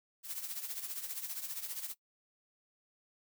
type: noise with tremolo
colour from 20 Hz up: blue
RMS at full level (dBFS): -38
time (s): 0.23-1.95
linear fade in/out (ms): 50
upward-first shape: triangle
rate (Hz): 15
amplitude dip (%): 75
effects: noise-tail reverb RT60 0.1 s tail -21 dB re dry